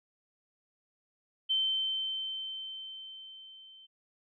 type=tone with level ramp; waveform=sine; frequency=3095 Hz; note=G7; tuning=23 cents flat; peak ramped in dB=-25 to -52 dBFS; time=1.49-3.87 s; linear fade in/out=20 ms; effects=none